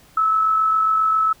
sine tone with amplitude modulation, 1301 Hz, E6, 23 cents flat, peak -13 dBFS, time 0.17-1.33 s, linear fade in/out 5 ms, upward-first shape sine, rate 47.4 Hz, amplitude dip 35%, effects pink hiss -51 dBFS RMS until 1.4 s

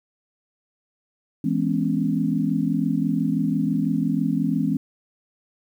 sine chord, C# minor seventh, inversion first, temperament equal with one note detuned, 164.81 / 207.7 / 251.3 / 277.2 Hz, E3 / G#3 / B3 / C#4, 0 / 0 / +30 / 0 cents, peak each -25 dBFS, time 1.44-4.77 s, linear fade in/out 5 ms, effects 9-bit

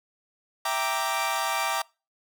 sawtooth chord, E half-diminished seventh, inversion none, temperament equal, 659.3 / 784 / 932.3 / 1174.7 Hz, E5 / G5 / Bb5 / D6, 0 / 0 / 0 / 0 cents, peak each -29 / -27 / -27 / -26 dBFS, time 0.65-1.82 s, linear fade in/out 5 ms, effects noise-tail reverb RT60 0.3 s tail -24 dB re dry

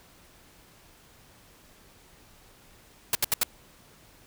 white noise bursts, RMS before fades -23 dBFS, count 4, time 3.13-3.433 s, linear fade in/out 2 ms, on 21 ms, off 73 ms, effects pink hiss -56 dBFS RMS until 4.26 s

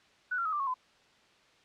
sine tone with pitch steps, 1480 / 1372.9 / 1273.6 / 1181.5 / 1096 / 1016.7 Hz, F#6 / F6 / D#6 / D6 / C#6 / B5, 0 / -30 / +40 / +10 / -20 / +50 cents, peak -29 dBFS, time 0.31-0.742 s, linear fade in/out 10 ms, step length 72 ms, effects white hiss -63 dBFS RMS until 1.64 s + low-pass 4000 Hz 12 dB/octave

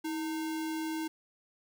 sine tone with sample-and-hold, 319.1 Hz, D#4, 44 cents sharp, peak -32 dBFS, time 0.04-1.08 s, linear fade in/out 10 ms, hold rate 1225 Hz, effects none

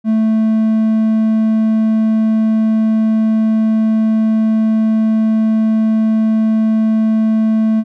triangle tone, 220 Hz, A3, in tune, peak -8 dBFS, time 0.04-7.84 s, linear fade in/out 50 ms, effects none

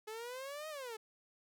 sawtooth exponential two-way sweep, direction up then down, 425.4 to 634 to 425.4 Hz, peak -39 dBFS, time 0.07-0.97 s, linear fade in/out 10 ms, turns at 0.69 s, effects none

